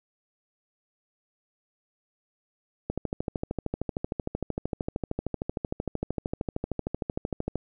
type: click train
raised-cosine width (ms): 2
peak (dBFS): -15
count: 62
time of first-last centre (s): 2.9-7.556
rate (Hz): 13.1
effects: none